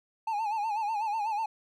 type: tone with vibrato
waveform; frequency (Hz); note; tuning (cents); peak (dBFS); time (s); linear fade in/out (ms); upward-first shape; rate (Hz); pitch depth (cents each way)
triangle; 859; A5; -42; -26; 0.27-1.46; 5; sine; 8.1; 96
effects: none